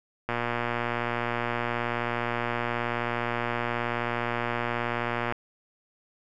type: click train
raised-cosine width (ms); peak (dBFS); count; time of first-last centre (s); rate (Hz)
0.5; -13; 600; 0.29-5.324; 119
effects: none